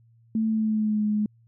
sine tone with pitch glide, 221 to 210.8 Hz, A3 to G#3, +8 to +26 cents, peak -21 dBFS, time 0.35-1.26 s, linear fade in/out 2 ms, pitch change -82 cents, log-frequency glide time 0.47-1.05 s, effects added 115 Hz sine -55 dBFS peak until 1.47 s

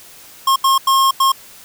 square tone bursts at uneven times, 1075 Hz, C6, 47 cents sharp, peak -11 dBFS, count 4, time 0.47-0.56 / 0.64-0.78 / 0.87-1.11 / 1.2-1.32 s, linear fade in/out 5 ms, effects white hiss -41 dBFS RMS until 1.64 s

